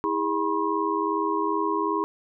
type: tone cluster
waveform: sine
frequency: 324.6 / 407.1 / 974 / 1073 Hz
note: E4 / G#4 / B5 / C6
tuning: -27 / -35 / -24 / +43 cents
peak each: -28 dBFS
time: 0.04-2.04 s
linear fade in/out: 0 ms
effects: none